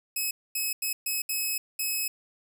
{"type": "tone bursts at uneven times", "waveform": "5% pulse", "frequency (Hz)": 2565, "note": "E7", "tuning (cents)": -48, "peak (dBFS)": -18, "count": 6, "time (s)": [[0.16, 0.31], [0.55, 0.73], [0.82, 0.93], [1.06, 1.22], [1.29, 1.58], [1.79, 2.08]], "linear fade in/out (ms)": 5, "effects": []}